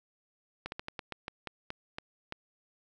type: slowing click train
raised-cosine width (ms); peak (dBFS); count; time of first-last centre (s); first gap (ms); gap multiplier
0.3; -21; 11; 0.66-2.324; 61; 1.21
effects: none